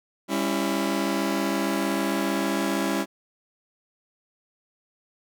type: chord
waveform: sawtooth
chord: C# diminished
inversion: second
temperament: just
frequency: 199.57 / 277.2 / 332.6 Hz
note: G3 / C#4 / E4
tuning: +31 / 0 / +16 cents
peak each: -24 dBFS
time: 0.28-3.06 s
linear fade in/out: 50 ms
effects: none